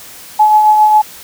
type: tone with tremolo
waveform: sine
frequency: 853 Hz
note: G#5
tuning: 46 cents sharp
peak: -3 dBFS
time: 0.39-1.02 s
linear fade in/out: 10 ms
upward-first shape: triangle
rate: 7.4 Hz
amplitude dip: 40%
effects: white hiss -34 dBFS RMS until 1.23 s